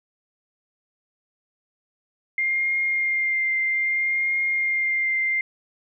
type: tone with vibrato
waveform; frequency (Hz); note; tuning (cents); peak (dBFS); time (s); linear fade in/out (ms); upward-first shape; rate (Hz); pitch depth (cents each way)
sine; 2111; C7; +15; -20; 2.38-5.41; 2; triangle; 0.62; 18
effects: none